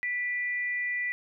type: tone pair together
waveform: sine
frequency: 1970.5 / 2400 Hz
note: B6 / D7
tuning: -4 / +37 cents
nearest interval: minor third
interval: 341 cents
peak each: -28 / -39 dBFS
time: 0.03-1.12 s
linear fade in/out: 0 ms
effects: none